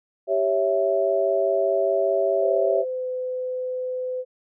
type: chord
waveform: sine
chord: C# diminished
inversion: second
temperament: equal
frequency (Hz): 392 / 554.4 / 659.3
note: G4 / C#5 / E5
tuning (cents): 0 / 0 / 0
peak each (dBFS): -24 / -23 / -22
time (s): 0.27-2.85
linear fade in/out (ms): 50
type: tone with pitch glide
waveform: sine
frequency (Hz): 518 to 507.9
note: C5 to B4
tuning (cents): -17 to +48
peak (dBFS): -25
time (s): 2.4-4.25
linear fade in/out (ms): 50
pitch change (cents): -35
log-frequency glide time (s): 2.69-3.08
effects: none